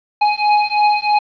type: beating tone pair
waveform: square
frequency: 834 / 837.1 Hz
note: G#5 / G#5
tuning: +7 / +13 cents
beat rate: 3.1 Hz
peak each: -16 dBFS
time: 0.21-1.19 s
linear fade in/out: 10 ms
effects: resampled to 11025 Hz + 7-bit